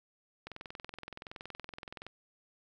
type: click train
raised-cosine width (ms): 0.3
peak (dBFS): -27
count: 35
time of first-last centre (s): 0.47-2.066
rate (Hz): 21.3
effects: 11-bit